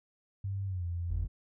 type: tone with pitch glide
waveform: sine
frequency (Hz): 98 to 86.31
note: G2 to F2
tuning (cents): 0 to -20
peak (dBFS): -32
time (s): 0.44-1.25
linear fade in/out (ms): 5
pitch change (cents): -220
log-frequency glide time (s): 0.66-0.85
type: tone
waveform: triangle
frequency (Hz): 48.79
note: G1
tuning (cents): -7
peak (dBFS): -30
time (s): 1.09-1.28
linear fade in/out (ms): 20
effects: none